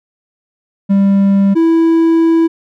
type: tone pair in turn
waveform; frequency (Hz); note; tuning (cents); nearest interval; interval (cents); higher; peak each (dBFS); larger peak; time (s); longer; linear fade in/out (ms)
triangle; 197.4 / 329; G3 / E4; +12 / -3; major sixth; 885; second; -5; neither; 0.89-1.55 / 1.55-2.48; second; 20
effects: none